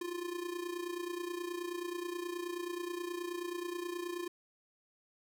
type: tone with amplitude modulation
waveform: square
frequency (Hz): 350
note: F4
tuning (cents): +4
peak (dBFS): -35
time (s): 0.01-4.28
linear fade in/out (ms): 5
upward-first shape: sine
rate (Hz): 29.4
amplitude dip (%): 70
effects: none